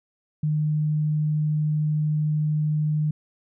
sine tone, 152.2 Hz, D#3, 38 cents flat, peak -20 dBFS, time 0.43-3.11 s, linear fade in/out 5 ms, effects none

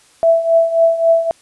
sine tone with tremolo, 662 Hz, E5, 7 cents sharp, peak -6 dBFS, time 0.23-1.31 s, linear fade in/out 0 ms, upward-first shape triangle, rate 3.7 Hz, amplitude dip 80%, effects white hiss -50 dBFS RMS until 1.41 s + resampled to 24000 Hz

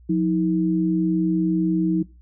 sine tone pair together, 179.14 / 319.2 Hz, F3 / D#4, +44 / +44 cents, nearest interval minor seventh, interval 1000 cents, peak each -20 dBFS, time 0.09-2.03 s, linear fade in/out 10 ms, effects noise-tail reverb RT60 0.3 s tail -22 dB re dry + added 60 Hz sine -46 dBFS peak until 2.21 s

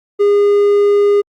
triangle tone, 408 Hz, G#4, 31 cents flat, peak -6 dBFS, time 0.19-1.22 s, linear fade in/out 20 ms, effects Opus 48 kbps

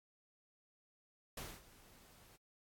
pink noise with ADSR envelope, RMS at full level -45 dBFS, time 1.37-2.37 s, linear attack 4 ms, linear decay 230 ms, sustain -18 dB, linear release 16 ms, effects AAC 64 kbps

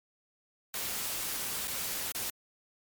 white noise with dropouts, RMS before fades -35 dBFS, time 0.74-2.3 s, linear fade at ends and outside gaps 2 ms, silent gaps 1.674-1.678 / 2.12-2.148 s, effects MP3 96 kbps

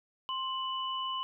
sine tone pair together, 1051 / 2973 Hz, C6 / F#7, +7 / +8 cents, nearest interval octave + tritone, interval 1801 cents, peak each -34 / -36 dBFS, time 0.29-1.23 s, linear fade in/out 0 ms, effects none

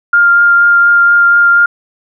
sine tone with vibrato, 1401 Hz, F6, 5 cents sharp, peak -4 dBFS, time 0.13-1.66 s, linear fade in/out 5 ms, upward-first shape triangle, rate 4.2 Hz, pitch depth 12 cents each way, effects none

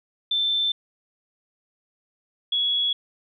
sine tone pair in turn, 3546 / 3359 Hz, A7 / G#7, +13 / +19 cents, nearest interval minor second, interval 94 cents, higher first, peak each -20 dBFS, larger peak neither, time 0.31-0.72 / 2.52-2.93 s, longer neither, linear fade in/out 5 ms, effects none

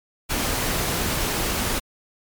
pink noise, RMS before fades -24 dBFS, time 0.29-1.8 s, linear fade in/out 20 ms, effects MP3 96 kbps

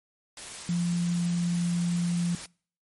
sine tone in noise, 173.5 Hz, F3, 11 cents flat, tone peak -24 dBFS, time 0.69-2.35 s, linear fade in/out 2 ms, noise white, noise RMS -40 dBFS, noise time 0.37-2.46 s, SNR +13 dB, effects noise-tail reverb RT60 0.5 s tail -26 dB re dry + MP3 48 kbps

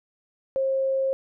sine tone, 535 Hz, C5, 38 cents sharp, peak -21 dBFS, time 0.56-1.13 s, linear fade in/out 0 ms, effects none

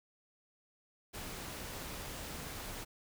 pink noise, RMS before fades -44 dBFS, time 1.13-2.85 s, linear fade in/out 20 ms, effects none

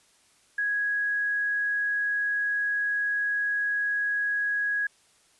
sine tone, 1661.2 Hz, G#6, in tune, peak -24 dBFS, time 0.58-4.87 s, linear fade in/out 5 ms, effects white hiss -62 dBFS RMS until 5.39 s + resampled to 24000 Hz

